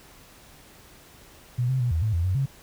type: tone with pitch steps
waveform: sine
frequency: 122.7 / 131 / 122.2 / 80.9 / 108.7 / 84.6 / 92.8 / 136 Hz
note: B2 / C3 / B2 / E2 / A2 / E2 / F#2 / C#3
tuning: -11 / +2 / -18 / -32 / -21 / +45 / +6 / -33 cents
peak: -21 dBFS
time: 1.58-2.46 s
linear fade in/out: 10 ms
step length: 110 ms
effects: pink hiss -51 dBFS RMS until 2.62 s